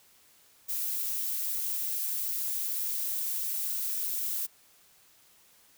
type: noise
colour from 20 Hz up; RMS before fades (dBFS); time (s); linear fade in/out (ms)
violet; -32; 0.68-4.47; 20
effects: white hiss -61 dBFS RMS until 5.77 s